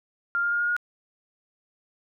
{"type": "tone with pitch steps", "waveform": "sine", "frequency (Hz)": [1396.9, 1406.6, 1416.4, 1426.3, 1436.2], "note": ["F6", "F6", "F6", "F6", "F6"], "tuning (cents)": [0, 12, 24, 36, 48], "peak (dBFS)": -22, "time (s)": [0.35, 0.765], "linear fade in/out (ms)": 0, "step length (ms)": 83, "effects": []}